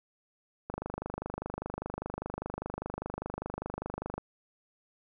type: click train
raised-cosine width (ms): 1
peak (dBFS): -21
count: 88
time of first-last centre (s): 0.7-4.18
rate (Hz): 25
effects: none